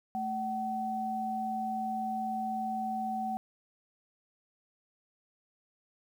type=tone pair together; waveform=sine; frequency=220 / 757.3 Hz; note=A3 / F#5; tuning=0 / +40 cents; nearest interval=octave + major sixth; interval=2140 cents; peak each=-37 / -32 dBFS; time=0.15-3.37 s; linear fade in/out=0 ms; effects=10-bit